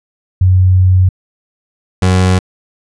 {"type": "tone pair in turn", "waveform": ["sine", "30% pulse"], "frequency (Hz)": [92.5, 92.5], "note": ["F#2", "F#2"], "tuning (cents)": [0, 0], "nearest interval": "unison", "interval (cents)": 0, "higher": "neither", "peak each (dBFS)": -5, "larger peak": "neither", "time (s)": [[0.41, 1.09], [2.02, 2.39]], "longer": "first", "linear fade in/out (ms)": 5, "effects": ["resampled to 22050 Hz"]}